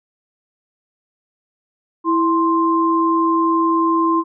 sine tone pair together, 329.6 / 1048.1 Hz, E4 / C6, 0 / +3 cents, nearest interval octave + minor sixth, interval 2003 cents, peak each -16 dBFS, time 2.04-4.24 s, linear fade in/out 50 ms, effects none

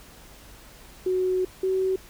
sine tone pair in turn, 370 / 377.8 Hz, F#4 / F#4, 0 / +36 cents, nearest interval unison, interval 36 cents, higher second, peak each -21 dBFS, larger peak neither, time 1.06-1.45 / 1.63-1.96 s, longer first, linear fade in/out 5 ms, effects added 50 Hz sine -53 dBFS peak until 2.09 s + pink hiss -49 dBFS RMS until 2.09 s

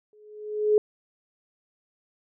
sine tone with exponential growth, 423.1 Hz, G#4, 32 cents sharp, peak -14 dBFS, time 0.13-0.78 s, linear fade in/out 1 ms, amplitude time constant 140 ms, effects none

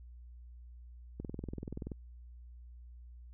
click train, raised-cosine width 3 ms, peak -27 dBFS, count 16, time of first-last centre 1.2-1.918 s, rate 20.9 Hz, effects added 60 Hz sine -49 dBFS peak until 3.33 s

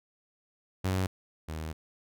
sawtooth tone pair in turn, 93.9 / 78.96 Hz, F#2 / D#2, +26 / +26 cents, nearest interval minor third, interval 300 cents, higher first, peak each -23 / -31 dBFS, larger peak first, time 0.84-1.07 / 1.48-1.73 s, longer second, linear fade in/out 10 ms, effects none

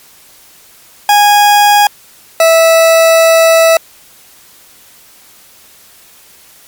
40% pulse tone pair in turn, 825 / 654.8 Hz, G#5 / E5, -12 / -12 cents, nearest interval major third, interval 400 cents, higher first, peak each -3 dBFS, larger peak neither, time 1.09-1.87 / 2.4-3.77 s, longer second, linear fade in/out 2 ms, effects white hiss -41 dBFS RMS until 6.67 s + MP3 96 kbps

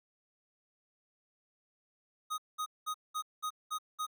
square tone bursts, 1249 Hz, D#6, 6 cents sharp, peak -34 dBFS, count 7, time 2.3-4.067 s, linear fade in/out 20 ms, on 81 ms, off 200 ms, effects none

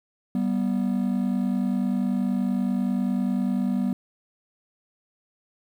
triangle tone pair together, 193.7 / 244 Hz, G3 / B3, -20 / -21 cents, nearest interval major third, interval 399 cents, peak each -22 dBFS, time 0.35-3.93 s, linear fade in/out 2 ms, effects tanh soft clip ceiling -14 dBFS + 9-bit

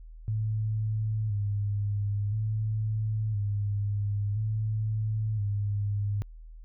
sine tone with vibrato, 105.2 Hz, G#2, 23 cents sharp, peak -26 dBFS, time 0.28-6.22 s, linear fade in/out 0 ms, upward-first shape square, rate 0.49 Hz, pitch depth 52 cents each way, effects added 40 Hz sine -43 dBFS peak until 6.64 s

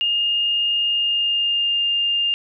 sine tone with pitch glide, 2832 to 2809 Hz, F7 to F7, +23 to +9 cents, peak -17 dBFS, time 0.01-2.34 s, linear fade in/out 0 ms, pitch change -14 cents, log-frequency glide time 0.84-1.84 s, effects none

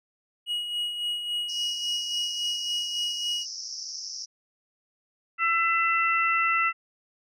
triangle tone with tremolo, 2900 Hz, F#7, 35 cents flat, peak -24 dBFS, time 0.46-3.46 s, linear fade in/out 50 ms, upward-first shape sine, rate 3.6 Hz, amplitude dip 50%
white band-pass noise, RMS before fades -37 dBFS, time 1.48-4.26 s, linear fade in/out 20 ms, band 5100 to 5800 Hz, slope 96 dB/octave
harmonic tone, 670 Hz, E5, 28 cents sharp, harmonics 2 / 3 / 4, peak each -24 / -26 / -27 dBFS, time 5.38-6.73 s, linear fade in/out 50 ms
effects none

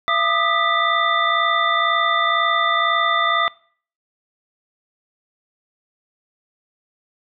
sine tone cluster, 677 / 1204 / 1266 / 1971 / 3570 Hz, E5 / D6 / D#6 / B6 / A7, +46 / +43 / +30 / -4 / +24 cents, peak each -25 / -20 / -22 / -22 / -25 dBFS, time 0.08-3.48 s, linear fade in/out 0 ms, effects noise-tail reverb RT60 0.5 s tail -22 dB re dry

